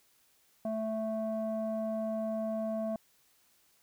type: tone with low-pass filter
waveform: square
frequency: 220 Hz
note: A3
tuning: in tune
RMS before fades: -34 dBFS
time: 0.65-2.96 s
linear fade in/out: 2 ms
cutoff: 740 Hz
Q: 5.9
effects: white hiss -68 dBFS RMS until 3.82 s